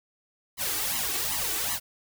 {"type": "noise with flanger", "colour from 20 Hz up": "white", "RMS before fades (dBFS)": -29, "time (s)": [0.57, 1.8], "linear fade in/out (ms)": 50, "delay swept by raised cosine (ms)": [0.98, 2.68], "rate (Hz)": 2.6, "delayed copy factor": 1, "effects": []}